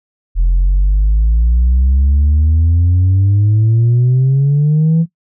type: exponential sweep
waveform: sine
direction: up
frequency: 41.6 to 167.5 Hz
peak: -6 dBFS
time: 0.35-5.06 s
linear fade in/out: 50 ms
effects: noise-tail reverb RT60 0.1 s tail -18 dB re dry + tanh soft clip ceiling -6 dBFS